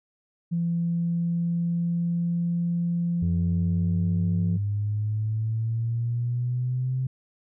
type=tone with pitch glide; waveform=sine; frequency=169.8 to 171.87 Hz; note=F3 to F3; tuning=-48 to -27 cents; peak=-22 dBFS; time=0.51-4.58 s; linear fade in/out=20 ms; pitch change=+21 cents; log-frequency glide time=0.75-2.64 s
type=exponential sweep; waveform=sine; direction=up; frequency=87.9 to 130.81 Hz; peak=-23 dBFS; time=3.22-7.07 s; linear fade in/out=5 ms
effects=tanh soft clip ceiling -16 dBFS